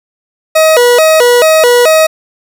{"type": "tone with vibrato", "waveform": "40% pulse", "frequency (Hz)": 554.4, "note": "C#5", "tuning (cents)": 0, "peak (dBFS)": -3, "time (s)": [0.55, 2.07], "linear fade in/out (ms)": 10, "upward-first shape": "square", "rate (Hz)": 2.3, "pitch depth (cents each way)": 230, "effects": []}